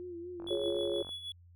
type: tone with vibrato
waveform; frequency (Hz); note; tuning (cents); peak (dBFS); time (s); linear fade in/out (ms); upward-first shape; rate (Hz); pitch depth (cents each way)
sine; 349.2; F4; 0; -40; 0-0.76; 0; sine; 4.1; 58
type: click train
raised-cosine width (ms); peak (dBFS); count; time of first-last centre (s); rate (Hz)
1; -35; 33; 0.4-1.091; 46.3
type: tone with tremolo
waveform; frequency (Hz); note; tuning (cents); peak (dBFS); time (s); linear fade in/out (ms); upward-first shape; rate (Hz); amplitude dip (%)
triangle; 3392; G#7; +36; -36; 0.47-1.32; 2; sine; 6.4; 60
type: chord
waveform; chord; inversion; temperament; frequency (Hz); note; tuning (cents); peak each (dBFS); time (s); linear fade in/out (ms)
sine; Db major; first; equal; 349.2 / 415.3 / 554.4; F4 / Ab4 / Db5; 0 / 0 / 0; -35; 0.5-1.03; 10
effects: added 87 Hz sine -55 dBFS peak until 1.55 s